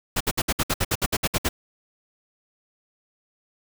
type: noise bursts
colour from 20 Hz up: pink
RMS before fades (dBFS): -22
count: 13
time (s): 0.16-1.49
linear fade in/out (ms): 10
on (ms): 46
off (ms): 61
effects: none